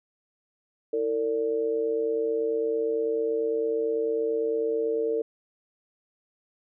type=tone with amplitude modulation; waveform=sine; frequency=453.9 Hz; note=A#4; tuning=46 cents flat; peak=-20 dBFS; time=0.93-5.22 s; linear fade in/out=5 ms; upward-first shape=sine; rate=129 Hz; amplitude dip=75%; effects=none